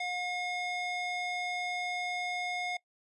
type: tone with band-pass filter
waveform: square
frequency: 718 Hz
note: F5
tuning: 48 cents sharp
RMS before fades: -35 dBFS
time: 0-2.77 s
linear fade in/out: 5 ms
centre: 2200 Hz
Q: 1.1
effects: noise-tail reverb RT60 0.1 s tail -21 dB re dry + resampled to 24000 Hz